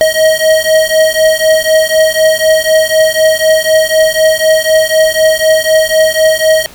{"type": "beating tone pair", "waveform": "square", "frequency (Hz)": [630, 634], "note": ["D#5", "D#5"], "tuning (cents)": [21, 32], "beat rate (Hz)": 4, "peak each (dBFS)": -10, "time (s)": [0.01, 6.66], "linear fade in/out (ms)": 0, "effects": ["pink hiss -35 dBFS RMS until 6.74 s"]}